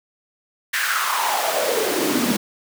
pink noise with high-pass filter sweep, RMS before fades -21 dBFS, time 0.73-2.37 s, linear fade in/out 10 ms, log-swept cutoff 1800 to 210 Hz, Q 4.7, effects none

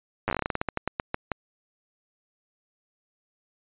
slowing click train, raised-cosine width 0.5 ms, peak -11 dBFS, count 19, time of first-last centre 0.28-1.317 s, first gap 9 ms, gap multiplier 1.19, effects resampled to 8000 Hz

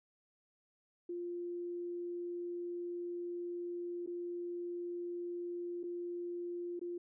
sine tone with dropouts, 349.2 Hz, F4, in tune, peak -38 dBFS, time 1.09-6.98 s, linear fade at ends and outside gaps 5 ms, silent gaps 4.063-4.073 / 5.832-5.837 / 6.794-6.813 s, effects none

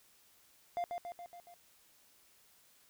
triangle tone with echo, 698.5 Hz, F5, in tune, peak -31 dBFS, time 0.77-0.84 s, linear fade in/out 0 ms, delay 140 ms, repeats 5, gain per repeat -4 dB, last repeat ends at 1.54 s, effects white hiss -66 dBFS RMS until 2.89 s

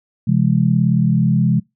sine chord, C augmented, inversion none, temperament equal with one note detuned, 130.81 / 169.06 / 207.7 Hz, C3 / E3 / G#3, 0 / +44 / 0 cents, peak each -16 / -16 / -17 dBFS, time 0.27-1.6 s, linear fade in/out 10 ms, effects noise-tail reverb RT60 0.2 s tail -25 dB re dry

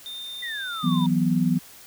triangle tone with pitch glide, 3624 to 3597 Hz, A#7 to A7, -50 to +37 cents, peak -32 dBFS, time 0.06-1.06 s, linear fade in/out 0 ms, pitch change -13 cents, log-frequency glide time 0.21-0.83 s
sine exponential sweep, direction down, 1992 to 932.3 Hz, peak -30 dBFS, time 0.42-1.07 s, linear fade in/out 10 ms
sine chord, E suspended second, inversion none, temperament equal, 164.81 / 185 / 246.9 Hz, E3 / F#3 / B3, 0 / 0 / 0 cents, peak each -23 dBFS, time 0.83-1.59 s, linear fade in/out 20 ms
effects white hiss -47 dBFS RMS until 1.86 s

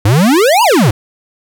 square exponential two-way sweep, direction up then down, 94.6 to 1002 to 94.6 Hz, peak -7 dBFS, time 0.05-0.91 s, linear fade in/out 5 ms, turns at 0.63 s, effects none

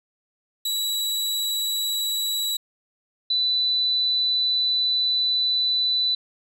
sawtooth / sine tone pair in turn, 3906 / 3986 Hz, B7 / B7, -20 / +15 cents, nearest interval unison, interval 35 cents, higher second, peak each -20 / -19 dBFS, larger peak second, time 0.65-2.57 / 3.3-6.15 s, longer second, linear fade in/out 5 ms, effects none

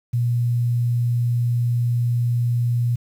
sine tone, 120 Hz, B2, 49 cents flat, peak -17 dBFS, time 0.13-2.96 s, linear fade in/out 10 ms, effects 8-bit

